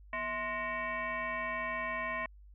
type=tone with frequency modulation; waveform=sine; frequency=1455 Hz; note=F#6; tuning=29 cents flat; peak=-33 dBFS; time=0.13-2.26 s; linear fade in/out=2 ms; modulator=404 Hz; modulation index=2.2; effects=added 50 Hz sine -52 dBFS peak until 2.54 s